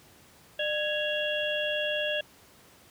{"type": "harmonic tone with a mistuned harmonic", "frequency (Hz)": 554.4, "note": "C#5", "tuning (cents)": 0, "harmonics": [1, 3, 5, 6], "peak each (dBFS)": [-30, -34, -33, -34], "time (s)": [0.59, 2.21], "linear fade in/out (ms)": 5, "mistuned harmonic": 1, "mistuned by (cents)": 140, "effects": ["pink hiss -56 dBFS RMS until 2.9 s", "high-pass 80 Hz 12 dB/octave"]}